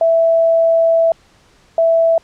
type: tone pair in turn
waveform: sine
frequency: 660 / 660 Hz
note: E5 / E5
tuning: +2 / +2 cents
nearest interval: unison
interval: 0 cents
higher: neither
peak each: -9 dBFS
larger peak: neither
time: 0.01-1.12 / 1.78-2.18 s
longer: first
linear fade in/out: 2 ms
effects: pink hiss -51 dBFS RMS until 2.23 s + low-pass 7000 Hz 12 dB/octave